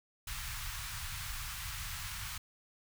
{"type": "band-stop noise", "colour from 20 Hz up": "pink", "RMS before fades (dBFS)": -41, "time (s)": [0.27, 2.38], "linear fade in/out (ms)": 5, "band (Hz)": [120, 1100], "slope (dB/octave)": 24, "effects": []}